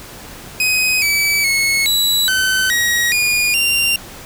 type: tone with pitch steps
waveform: sawtooth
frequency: 2515 / 2296 / 2188 / 3926 / 1525 / 1898 / 2440 / 2776 Hz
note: D#7 / D7 / C#7 / B7 / G6 / A#6 / D#7 / F7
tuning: +18 / -40 / -23 / -11 / -48 / +31 / -34 / -11 cents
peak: -10 dBFS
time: 0.6-3.96 s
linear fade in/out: 2 ms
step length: 420 ms
effects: pink hiss -35 dBFS RMS until 4.25 s